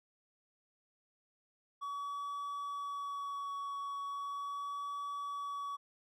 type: tone with vibrato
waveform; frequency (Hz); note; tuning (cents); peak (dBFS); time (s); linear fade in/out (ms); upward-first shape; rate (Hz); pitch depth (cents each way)
triangle; 1132; C#6; +36; -36; 1.81-5.77; 20; sine; 0.38; 13
effects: none